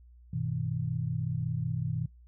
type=chord; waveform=sine; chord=G augmented; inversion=none; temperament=equal with one note detuned; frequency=98 / 123.47 / 159.57 Hz; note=G2 / B2 / D#3; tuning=0 / 0 / +44 cents; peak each=-37 / -32 / -33 dBFS; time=0.33-2.06 s; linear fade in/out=5 ms; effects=noise-tail reverb RT60 0.2 s tail -24 dB re dry + added 60 Hz sine -52 dBFS peak until 2.27 s